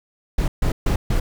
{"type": "noise bursts", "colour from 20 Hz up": "brown", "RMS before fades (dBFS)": -18, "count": 4, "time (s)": [0.38, 1.2], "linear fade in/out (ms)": 5, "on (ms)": 100, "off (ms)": 140, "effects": []}